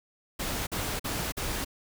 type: noise bursts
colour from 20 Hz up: pink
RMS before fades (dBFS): -32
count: 4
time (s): 0.39-1.648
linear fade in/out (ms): 10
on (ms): 280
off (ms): 46
effects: none